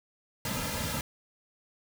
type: noise with comb filter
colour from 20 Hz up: pink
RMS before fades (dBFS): -33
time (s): 0.45-1.01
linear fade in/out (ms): 2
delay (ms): 2.7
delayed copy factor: -1
effects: none